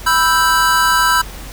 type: chord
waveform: square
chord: E minor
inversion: second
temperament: equal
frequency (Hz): 987.8 / 1318.5 / 1568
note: B5 / E6 / G6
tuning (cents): 0 / 0 / 0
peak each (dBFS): -16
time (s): 0.06-1.22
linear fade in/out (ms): 10
effects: added 46 Hz sine -31 dBFS peak until 1.52 s + pink hiss -34 dBFS RMS until 1.52 s